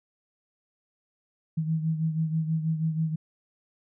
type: beating tone pair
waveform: sine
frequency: 158.9 / 165.1 Hz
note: D#3 / E3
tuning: +37 / +3 cents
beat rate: 6.2 Hz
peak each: -25 / -32 dBFS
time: 1.57-3.16 s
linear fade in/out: 10 ms
effects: none